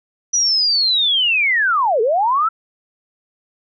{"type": "linear two-way sweep", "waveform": "sine", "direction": "down then up", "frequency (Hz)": [5920, 415.3, 1356], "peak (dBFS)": -13, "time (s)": [0.33, 2.49], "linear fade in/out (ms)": 10, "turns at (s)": 2.01, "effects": []}